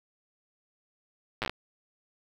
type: slowing click train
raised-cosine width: 0.3 ms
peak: -14 dBFS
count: 7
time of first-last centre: 1.42-1.496 s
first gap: 8 ms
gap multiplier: 1.18
effects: 7-bit